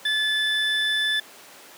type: tone pair together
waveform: triangle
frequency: 1729 / 3503 Hz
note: A6 / A7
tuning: -31 / -8 cents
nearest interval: octave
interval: 1223 cents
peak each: -22 dBFS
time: 0.05-1.2 s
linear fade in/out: 5 ms
effects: pink hiss -45 dBFS RMS until 1.77 s + high-pass 400 Hz 12 dB/octave